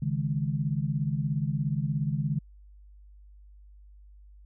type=chord; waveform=sine; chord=C# suspended second; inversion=none; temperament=equal; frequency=138.59 / 155.56 / 207.7 Hz; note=C#3 / D#3 / G#3; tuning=0 / 0 / 0 cents; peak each=-29 / -29 / -34 dBFS; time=0.02-2.39 s; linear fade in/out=5 ms; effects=added 50 Hz sine -49 dBFS peak until 4.45 s